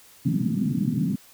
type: band-pass noise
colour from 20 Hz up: white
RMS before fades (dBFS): -24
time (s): 0.25-1.16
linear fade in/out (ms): 10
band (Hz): 130 to 260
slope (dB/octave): 48
effects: white hiss -52 dBFS RMS until 1.33 s